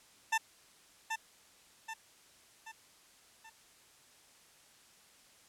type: tone with echo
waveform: 20% pulse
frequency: 891 Hz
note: A5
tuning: 22 cents sharp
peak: -23 dBFS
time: 0.32-0.38 s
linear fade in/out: 10 ms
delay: 780 ms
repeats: 4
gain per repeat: -6 dB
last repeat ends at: 3.5 s
effects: white hiss -62 dBFS RMS until 5.48 s + low-pass 10000 Hz 12 dB/octave